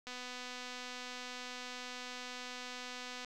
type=click train; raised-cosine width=0.2 ms; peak=-28 dBFS; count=792; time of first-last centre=0.07-3.247 s; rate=249 Hz; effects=none